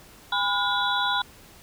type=tone cluster; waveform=sine; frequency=814 / 998 / 1435 / 3437 / 3879 Hz; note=G#5 / B5 / F6 / A7 / B7; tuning=-35 / +18 / +47 / -41 / -32 cents; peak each=-30 / -27 / -27 / -29 / -30 dBFS; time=0.32-1.22 s; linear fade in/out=5 ms; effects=pink hiss -50 dBFS RMS until 1.62 s